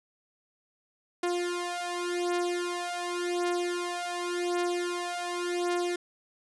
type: beating tone pair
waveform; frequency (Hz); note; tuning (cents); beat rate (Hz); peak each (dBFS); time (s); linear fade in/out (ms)
sawtooth; 351.4 / 352.29; F4 / F4; +11 / +15; 0.89; -28; 1.23-5.96; 5
effects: resampled to 24000 Hz